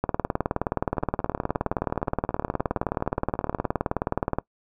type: two click trains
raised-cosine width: 1 ms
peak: -22 / -9 dBFS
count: 47 / 84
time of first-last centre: 0.97-3.644 / 0.04-4.386 s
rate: 17.2 / 19.1 Hz
effects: noise-tail reverb RT60 0.1 s tail -22 dB re dry